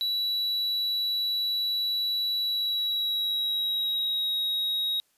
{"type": "tone with pitch glide", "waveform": "triangle", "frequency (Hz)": [3930, 3794], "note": ["B7", "A#7"], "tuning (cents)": [-9, 30], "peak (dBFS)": -24, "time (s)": [0.01, 5], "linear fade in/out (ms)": 0, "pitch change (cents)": -61, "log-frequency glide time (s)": [2.4, 4.35], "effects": ["white hiss -69 dBFS RMS until 5.17 s", "resampled to 32000 Hz"]}